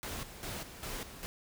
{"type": "noise with tremolo", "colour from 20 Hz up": "pink", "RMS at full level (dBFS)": -40, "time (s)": [0.03, 1.26], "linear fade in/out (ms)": 0, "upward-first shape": "square", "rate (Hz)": 2.5, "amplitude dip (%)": 65, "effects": []}